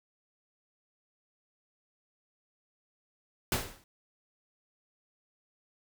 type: noise with exponential decay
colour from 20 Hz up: pink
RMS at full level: -26 dBFS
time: 3.52-3.84 s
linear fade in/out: 2 ms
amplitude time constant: 69 ms
effects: none

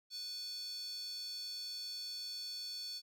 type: tone with high-pass filter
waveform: square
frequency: 493.9 Hz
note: B4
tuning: in tune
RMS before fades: -44 dBFS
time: 0.1-3.02 s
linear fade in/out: 50 ms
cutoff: 4400 Hz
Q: 8.7
effects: none

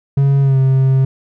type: tone with pitch glide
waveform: triangle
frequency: 138.5 to 133.01 Hz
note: C#3 to C3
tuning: -1 to +29 cents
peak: -7 dBFS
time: 0.17-1.05 s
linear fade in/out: 5 ms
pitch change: -70 cents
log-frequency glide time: 0.41-0.58 s
effects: none

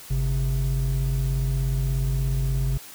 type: tone pair together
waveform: triangle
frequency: 50.18 / 133.7 Hz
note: G1 / C3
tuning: +41 / +38 cents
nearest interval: octave + perfect fourth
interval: 1697 cents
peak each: -21 dBFS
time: 0.1-2.78 s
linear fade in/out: 10 ms
effects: tanh soft clip ceiling -14 dBFS + white hiss -43 dBFS RMS until 2.94 s

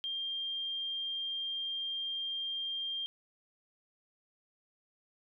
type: tone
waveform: sine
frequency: 3194 Hz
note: G7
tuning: 32 cents sharp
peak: -34 dBFS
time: 0.04-3.06 s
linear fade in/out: 0 ms
effects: none

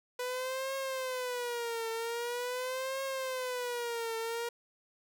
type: tone with vibrato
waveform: sawtooth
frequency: 493.9 Hz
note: B4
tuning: in tune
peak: -30 dBFS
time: 0.19-4.49 s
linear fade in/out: 5 ms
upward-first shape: triangle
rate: 0.44 Hz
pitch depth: 160 cents each way
effects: none

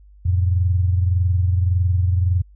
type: tone pair together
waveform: sine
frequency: 88.46 / 110.2 Hz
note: F2 / A2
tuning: +23 / +3 cents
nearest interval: major third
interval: 380 cents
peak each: -15 / -24 dBFS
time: 0.25-2.42 s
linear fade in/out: 10 ms
effects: added 50 Hz sine -44 dBFS peak until 2.55 s

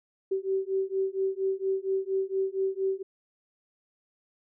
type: beating tone pair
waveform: sine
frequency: 382.5 / 386.8 Hz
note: G4 / G4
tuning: -42 / -23 cents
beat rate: 4.3 Hz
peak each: -29 dBFS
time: 0.31-3.03 s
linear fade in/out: 10 ms
effects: none

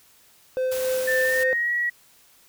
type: tone with tremolo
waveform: triangle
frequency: 515 Hz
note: C5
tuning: 28 cents flat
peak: -19 dBFS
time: 0.57-1.53 s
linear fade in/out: 0 ms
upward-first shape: sine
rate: 3.6 Hz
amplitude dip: 30%
type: noise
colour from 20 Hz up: white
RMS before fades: -34 dBFS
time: 0.71-1.44 s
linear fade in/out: 10 ms
type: tone with pitch glide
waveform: sine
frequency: 1782 to 1921 Hz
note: A6 to B6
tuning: +22 to -48 cents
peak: -21 dBFS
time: 1.07-1.9 s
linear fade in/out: 10 ms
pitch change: +130 cents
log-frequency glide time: 1.21-1.72 s
effects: white hiss -56 dBFS RMS until 2.48 s

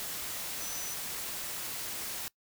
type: tone in noise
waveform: sine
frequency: 6000 Hz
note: F#8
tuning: 23 cents sharp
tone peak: -40 dBFS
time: 0.61-0.94 s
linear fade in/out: 0 ms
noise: white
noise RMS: -38 dBFS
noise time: 0-2.28 s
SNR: -5 dB
effects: noise-tail reverb RT60 0.1 s tail -22 dB re dry

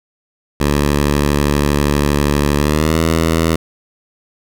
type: tone with pitch glide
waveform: 10% pulse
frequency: 72.5 to 81.38 Hz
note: D2 to E2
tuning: -22 to -22 cents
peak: -4 dBFS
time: 0.6-3.56 s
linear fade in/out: 5 ms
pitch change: +200 cents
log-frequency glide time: 2.58-2.99 s
effects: none

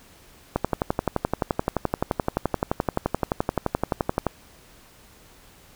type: click train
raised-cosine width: 1 ms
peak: -7 dBFS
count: 44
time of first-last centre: 0.56-4.267 s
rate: 11.6 Hz
effects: pink hiss -52 dBFS RMS until 5.75 s

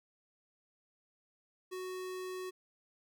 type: tone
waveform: square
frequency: 370 Hz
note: F#4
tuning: in tune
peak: -40 dBFS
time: 1.71-2.51 s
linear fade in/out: 20 ms
effects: none

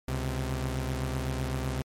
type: tone pair together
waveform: sawtooth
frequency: 68.6 / 129.36 Hz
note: C#2 / C3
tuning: -17 / -19 cents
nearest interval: major seventh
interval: 1098 cents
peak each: -28 dBFS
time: 0.08-1.82 s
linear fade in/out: 0 ms
effects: MP3 64 kbps

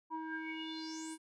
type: tone with low-pass filter sweep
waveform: square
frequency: 318.9 Hz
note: D#4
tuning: 43 cents sharp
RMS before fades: -42 dBFS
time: 0.1-1.18 s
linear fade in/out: 50 ms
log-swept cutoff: 940 to 10000 Hz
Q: 8.7
effects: none

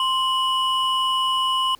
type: tone pair together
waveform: triangle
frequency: 1046.5 / 2943 Hz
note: C6 / F#7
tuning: 0 / -10 cents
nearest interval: octave + tritone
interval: 1790 cents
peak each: -19 / -21 dBFS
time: 0-1.75 s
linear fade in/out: 2 ms
effects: pink hiss -54 dBFS RMS until 1.79 s

